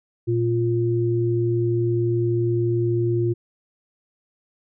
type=tone pair together; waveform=sine; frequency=117.48 / 349.2 Hz; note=A#2 / F4; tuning=+14 / 0 cents; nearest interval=octave + perfect fifth; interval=1886 cents; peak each=-21 dBFS; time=0.27-3.34 s; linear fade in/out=20 ms; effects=none